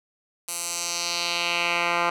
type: tone with band-pass filter sweep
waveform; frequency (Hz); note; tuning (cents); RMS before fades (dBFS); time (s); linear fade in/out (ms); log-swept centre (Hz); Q
10% pulse; 172.4; F3; -22; -26; 0.48-2.1; 5; 9900 to 1500; 1.7
effects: none